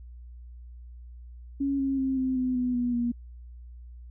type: tone with pitch steps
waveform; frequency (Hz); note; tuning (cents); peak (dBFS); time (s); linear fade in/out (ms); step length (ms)
sine; 277.2 / 271.3 / 265.6 / 260 / 254.5 / 249.1 / 243.8 / 238.7; C#4 / C#4 / C4 / C4 / C4 / B3 / B3 / A#3; 0 / -37 / +26 / -11 / -48 / +15 / -22 / +41; -24; 1.6-3.12; 10; 190
effects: added 60 Hz sine -42 dBFS peak until 4.1 s